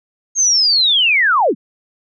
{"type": "linear sweep", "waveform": "sine", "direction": "down", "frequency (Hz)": [6530, 159.9], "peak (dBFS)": -10, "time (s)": [0.35, 1.55], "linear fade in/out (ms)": 50, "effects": []}